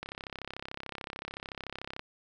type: click train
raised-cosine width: 0.3 ms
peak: -22 dBFS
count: 67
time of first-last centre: 0.03-1.994 s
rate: 33.6 Hz
effects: none